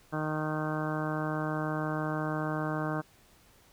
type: harmonic tone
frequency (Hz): 154.4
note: D#3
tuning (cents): -13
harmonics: 1 / 2 / 3 / 4 / 5 / 6 / 7 / 8 / 9 / 10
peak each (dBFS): -34 / -35 / -41 / -38 / -41 / -44 / -41 / -42 / -45 / -41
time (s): 0.12-3.02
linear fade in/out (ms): 20
effects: pink hiss -61 dBFS RMS until 3.72 s